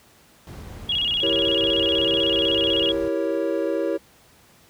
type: noise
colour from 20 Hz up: brown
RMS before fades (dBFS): -34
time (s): 0.47-3.08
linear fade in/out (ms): 2
type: tone with vibrato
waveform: sine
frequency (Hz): 3077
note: G7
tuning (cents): -33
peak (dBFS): -20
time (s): 0.89-2.92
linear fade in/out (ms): 5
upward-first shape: square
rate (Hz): 16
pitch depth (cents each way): 130
type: chord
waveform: triangle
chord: E diminished seventh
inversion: none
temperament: equal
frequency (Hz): 329.6 / 392 / 466.2 / 554.4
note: E4 / G4 / Bb4 / Db5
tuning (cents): 0 / 0 / 0 / 0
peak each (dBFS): -24 / -26 / -26 / -24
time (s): 1.22-3.98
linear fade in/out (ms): 20
effects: pink hiss -54 dBFS RMS until 4.69 s + high-pass 60 Hz 12 dB/octave